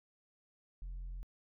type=tone; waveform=sine; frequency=43.65 Hz; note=F1; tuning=in tune; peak=-38 dBFS; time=0.82-1.23 s; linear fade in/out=0 ms; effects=tanh soft clip ceiling -40 dBFS